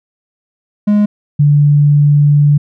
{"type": "tone pair in turn", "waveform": ["triangle", "sine"], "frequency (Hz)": [207.7, 145.95], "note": ["G#3", "D3"], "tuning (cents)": [0, -10], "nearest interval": "tritone", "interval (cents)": 610, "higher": "first", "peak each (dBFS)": -5, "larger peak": "neither", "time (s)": [[0.87, 1.06], [1.39, 2.58]], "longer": "second", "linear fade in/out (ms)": 10, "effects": []}